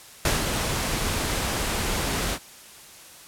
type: noise with ADSR envelope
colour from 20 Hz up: pink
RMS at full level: -21 dBFS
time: 0.25-2.39 s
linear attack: 3 ms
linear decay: 160 ms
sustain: -5 dB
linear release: 62 ms
effects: white hiss -46 dBFS RMS until 3.27 s + low-pass 12000 Hz 12 dB/octave